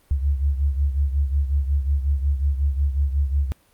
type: beating tone pair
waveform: sine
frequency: 69.3 / 74.8 Hz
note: C#2 / D2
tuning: 0 / +32 cents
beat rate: 5.5 Hz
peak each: -19 / -25 dBFS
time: 0.11-3.52 s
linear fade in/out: 0 ms
effects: pink hiss -59 dBFS RMS until 3.73 s + Opus 32 kbps